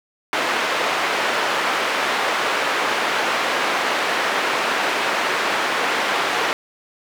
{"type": "band-pass noise", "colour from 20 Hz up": "white", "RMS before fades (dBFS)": -21, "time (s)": [0.33, 6.53], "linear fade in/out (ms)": 0, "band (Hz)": [370, 2000], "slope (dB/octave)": 12, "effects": []}